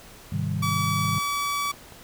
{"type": "chord", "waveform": "sine", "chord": "Ab major seventh", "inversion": "none", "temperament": "equal", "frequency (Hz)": [103.83, 130.81, 155.56, 196], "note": ["Ab2", "C3", "Eb3", "G3"], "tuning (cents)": [0, 0, 0, 0], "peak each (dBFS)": [-29, -32, -28, -32], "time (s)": [0.32, 1.19], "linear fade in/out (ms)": 5}
{"type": "tone", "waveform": "sawtooth", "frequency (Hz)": 1145, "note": "D6", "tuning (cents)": -44, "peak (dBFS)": -21, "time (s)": [0.62, 1.72], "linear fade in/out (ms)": 10}
{"type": "clicks", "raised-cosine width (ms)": 1, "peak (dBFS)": -31, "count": 7, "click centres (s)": [0.989, 1.047, 1.148, 1.18, 1.656, 1.74, 1.923]}
{"effects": ["pink hiss -47 dBFS RMS until 2.03 s"]}